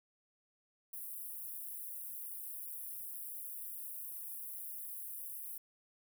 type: high-pass noise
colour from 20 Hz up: white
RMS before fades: -45 dBFS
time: 0.93-5.58 s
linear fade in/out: 5 ms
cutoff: 10000 Hz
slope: 48 dB/octave
effects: none